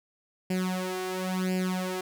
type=tone with flanger; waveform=sawtooth; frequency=185 Hz; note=F#3; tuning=in tune; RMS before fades=-30 dBFS; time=0.5-2.01 s; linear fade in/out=5 ms; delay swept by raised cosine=0.4 to 2.6 ms; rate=0.96 Hz; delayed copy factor=+0.85; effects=none